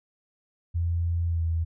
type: tone with pitch glide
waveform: sine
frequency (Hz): 85 to 82.44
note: F2 to E2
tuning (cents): -46 to +1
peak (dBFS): -23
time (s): 0.74-1.65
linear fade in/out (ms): 20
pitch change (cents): -53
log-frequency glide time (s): 1.27-1.43
effects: none